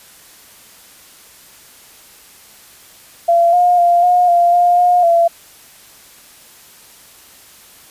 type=tone with pitch steps; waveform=sine; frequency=683 / 712 / 695 / 716 / 694 / 705 / 713 / 679 Hz; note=F5 / F5 / F5 / F5 / F5 / F5 / F5 / F5; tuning=-39 / +33 / -9 / +43 / -11 / +16 / +36 / -49 cents; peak=-8 dBFS; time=3.28-5.28 s; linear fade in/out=10 ms; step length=250 ms; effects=white hiss -43 dBFS RMS until 7.9 s + resampled to 32000 Hz